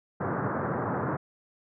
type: band-pass noise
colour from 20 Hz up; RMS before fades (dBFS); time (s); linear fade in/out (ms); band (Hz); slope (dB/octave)
pink; -30; 0.2-1.17; 10; 100 to 1600; 48
effects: none